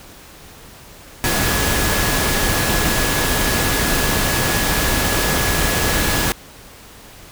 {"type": "tone in noise", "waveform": "sine", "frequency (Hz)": 1687, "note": "G#6", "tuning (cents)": 27, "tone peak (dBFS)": -26, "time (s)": [1.24, 6.32], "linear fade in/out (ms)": 0, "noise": "pink", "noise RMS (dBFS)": -18, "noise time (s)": [1.24, 6.32], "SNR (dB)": -11, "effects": ["pink hiss -41 dBFS RMS until 7.31 s"]}